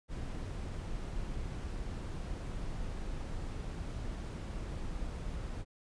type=noise; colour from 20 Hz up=brown; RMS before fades=-39 dBFS; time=0.08-5.65 s; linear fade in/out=50 ms; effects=resampled to 22050 Hz